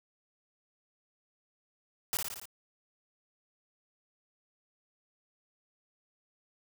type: noise with echo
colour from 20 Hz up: white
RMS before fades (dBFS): -32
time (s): 2.13-2.17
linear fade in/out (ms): 0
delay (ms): 57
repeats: 5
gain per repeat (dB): -3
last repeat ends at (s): 2.455
effects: none